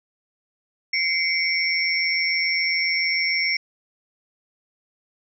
sine tone cluster, 2086 / 2253 / 5450 Hz, C7 / C#7 / F8, -6 / +28 / -43 cents, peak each -24 dBFS, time 0.93-3.57 s, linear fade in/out 5 ms, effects none

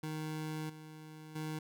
25% pulse tone with level steps, 155.56 Hz, D#3, in tune, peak -34 / -45 / -34 dBFS, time 0.03-1.59 s, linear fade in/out 5 ms, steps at 0.69 / 1.35 s, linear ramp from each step 10 ms, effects none

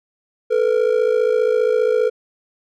triangle ring-modulated tone, 466.2 Hz, A#4, in tune, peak -9 dBFS, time 0.5-2.1 s, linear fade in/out 20 ms, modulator 27.5 Hz, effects none

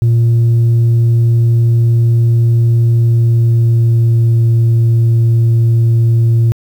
sine tone with pitch glide, 116.54 to 115.33 Hz, A#2 to A#2, 0 to -18 cents, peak -4 dBFS, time 0.02-6.52 s, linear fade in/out 0 ms, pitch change -18 cents, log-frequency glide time 2.93-4.44 s, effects tanh soft clip ceiling -6 dBFS + 7-bit

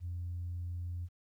sine tone, 87.31 Hz, F2, in tune, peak -35 dBFS, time 0-1.09 s, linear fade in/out 50 ms, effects tanh soft clip ceiling -32 dBFS + 12-bit

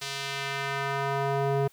square tone with band-pass filter sweep, 138.59 Hz, C#3, in tune, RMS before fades -29 dBFS, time 0.01-1.68 s, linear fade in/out 10 ms, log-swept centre 4600 to 450 Hz, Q 0.96, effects white hiss -60 dBFS RMS until 1.72 s

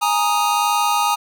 square chord, Ab suspended second, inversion none, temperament equal, 830.6 / 932.3 / 1244.5 Hz, Ab5 / Bb5 / Eb6, 0 / 0 / 0 cents, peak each -21 dBFS, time 0.01-1.16 s, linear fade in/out 20 ms, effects none

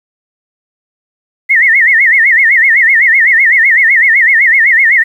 sine tone with vibrato, 1975.5 Hz, B6, in tune, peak -4 dBFS, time 1.49-5.04 s, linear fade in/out 20 ms, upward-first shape sine, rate 7.9 Hz, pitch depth 180 cents each way, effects 7-bit

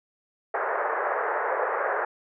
pink band-pass noise, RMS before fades -27 dBFS, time 0.54-2.05 s, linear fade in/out 5 ms, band 430 to 1800 Hz, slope 48 dB/octave, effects none

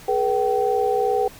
sine tone cluster, 420.6 / 483.2 / 769 Hz, G#4 / B4 / G5, +22 / -38 / -33 cents, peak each -22 dBFS, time 0.08-1.28 s, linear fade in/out 5 ms, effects pink hiss -44 dBFS RMS until 1.39 s

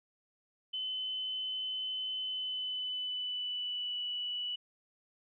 sine tone with pitch glide, 3037 to 2954 Hz, F#7 to F#7, +44 to -3 cents, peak -34 dBFS, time 0.73-4.56 s, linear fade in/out 10 ms, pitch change -47 cents, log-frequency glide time 2.2-4.01 s, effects none

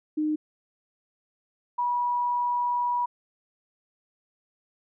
sine tone pair in turn, 305.9 / 971.2 Hz, D#4 / B5, -29 / -29 cents, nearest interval octave + minor sixth, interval 2000 cents, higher second, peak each -23 dBFS, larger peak neither, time 0.17-0.36 / 1.78-3.06 s, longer second, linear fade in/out 10 ms, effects none

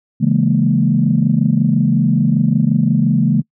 sine chord, A# half-diminished seventh, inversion first, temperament equal, 138.59 / 164.81 / 207.7 / 233.1 Hz, C#3 / E3 / G#3 / A#3, 0 / 0 / 0 / 0 cents, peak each -16 dBFS, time 0.2-3.42 s, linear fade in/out 20 ms, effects noise-tail reverb RT60 0.1 s tail -25 dB re dry + tanh soft clip ceiling 0 dBFS

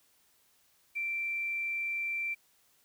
sine tone with quantisation, 2349 Hz, D7, in tune, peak -31 dBFS, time 0.95-2.35 s, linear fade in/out 20 ms, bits 10, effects white hiss -68 dBFS RMS until 2.84 s

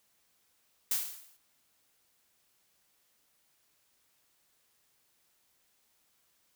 blue noise with exponential decay, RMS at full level -27 dBFS, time 0.91-1.37 s, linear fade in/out 5 ms, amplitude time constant 100 ms, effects white hiss -72 dBFS RMS until 6.55 s

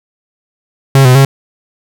45% pulse tone with pitch steps, 135.8 / 127 / 136.4 Hz, C#3 / B2 / C#3, -35 / +49 / -28 cents, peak -3 dBFS, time 0.95-1.25 s, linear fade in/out 2 ms, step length 100 ms, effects none

